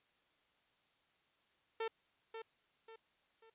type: tone with echo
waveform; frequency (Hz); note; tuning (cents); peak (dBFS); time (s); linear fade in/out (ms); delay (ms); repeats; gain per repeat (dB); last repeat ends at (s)
sawtooth; 449.1; A4; +35; -33; 1.8-1.88; 5; 540; 3; -8; 3.5
effects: white hiss -75 dBFS RMS until 3.54 s + resampled to 8000 Hz